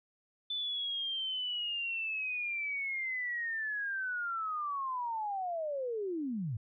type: linear sweep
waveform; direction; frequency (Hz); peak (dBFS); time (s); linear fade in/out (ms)
sine; down; 3520 to 99.3; -33; 0.5-6.57; 5
effects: none